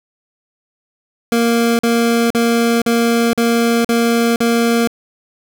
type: tone bursts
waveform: 25% pulse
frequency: 233.1 Hz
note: A#3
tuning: in tune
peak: -8 dBFS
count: 7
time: 1.32-4.874 s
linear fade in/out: 2 ms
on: 470 ms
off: 44 ms
effects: none